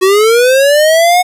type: linear sweep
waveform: square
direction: up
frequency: 367.5 to 733 Hz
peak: -6 dBFS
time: 0.01-1.23 s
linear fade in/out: 20 ms
effects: resampled to 32000 Hz + 7-bit